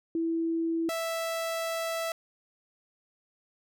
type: tone pair in turn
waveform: sine / sawtooth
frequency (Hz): 329.6 / 659.2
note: E4 / E5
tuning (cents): 0 / 0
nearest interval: octave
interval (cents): 1200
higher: second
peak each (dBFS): -26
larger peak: neither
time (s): 0.15-0.89 / 0.89-2.12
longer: second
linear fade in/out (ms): 2
effects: none